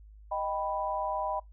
sine chord, Eb augmented, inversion none, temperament equal, 622.3 / 784 / 987.8 Hz, Eb5 / G5 / B5, 0 / 0 / 0 cents, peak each -34 / -34 / -33 dBFS, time 0.31-1.4 s, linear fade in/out 10 ms, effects noise-tail reverb RT60 0.2 s tail -24 dB re dry + added 52 Hz sine -49 dBFS peak until 1.52 s

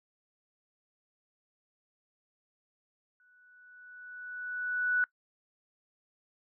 sine tone with exponential growth, 1480 Hz, F#6, in tune, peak -23 dBFS, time 3.2-5.04 s, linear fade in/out 1 ms, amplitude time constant 400 ms, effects noise-tail reverb RT60 0.1 s tail -23 dB re dry

